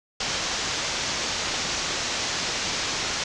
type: low-pass noise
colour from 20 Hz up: white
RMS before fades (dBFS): -28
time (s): 0.2-3.24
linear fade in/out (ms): 5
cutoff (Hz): 6700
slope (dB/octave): 48
effects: none